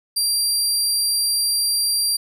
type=tone; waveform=25% pulse; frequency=4733 Hz; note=D8; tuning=13 cents sharp; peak=-13 dBFS; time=0.16-2.17 s; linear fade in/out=10 ms; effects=none